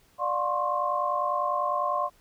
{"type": "tone cluster", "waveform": "sine", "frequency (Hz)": [591, 713, 1053, 1103], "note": ["D5", "F5", "C6", "C#6"], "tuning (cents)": [11, 36, 11, -9], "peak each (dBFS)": [-31, -31, -27, -33], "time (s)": [0.18, 2.1], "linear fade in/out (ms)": 50, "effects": ["pink hiss -62 dBFS RMS until 2.2 s"]}